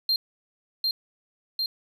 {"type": "tone with echo", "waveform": "triangle", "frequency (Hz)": 4186, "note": "C8", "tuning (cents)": 0, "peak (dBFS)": -19, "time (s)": [0.09, 0.16], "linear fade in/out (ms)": 2, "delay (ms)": 750, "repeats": 2, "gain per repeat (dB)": -2, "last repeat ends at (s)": 1.66, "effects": []}